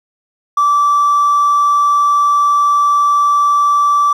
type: tone with hard clipping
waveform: triangle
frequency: 1162 Hz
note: D6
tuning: 19 cents flat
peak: -9 dBFS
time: 0.57-4.13 s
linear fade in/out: 5 ms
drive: 4 dB
effects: none